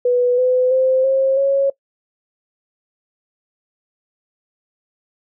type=tone with pitch steps; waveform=sine; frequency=492.2 / 506 / 520.3 / 534.9 / 549.9 Hz; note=B4 / B4 / C5 / C5 / C#5; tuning=-6 / +42 / -10 / +38 / -14 cents; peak=-12 dBFS; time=0.05-1.7 s; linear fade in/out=5 ms; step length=330 ms; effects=noise-tail reverb RT60 0.1 s tail -21 dB re dry